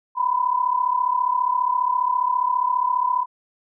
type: tone pair together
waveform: sine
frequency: 974 / 1008.8 Hz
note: B5 / B5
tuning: -24 / +36 cents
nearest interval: minor second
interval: 60 cents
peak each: -22 / -20 dBFS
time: 0.15-3.26 s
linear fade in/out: 50 ms
effects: none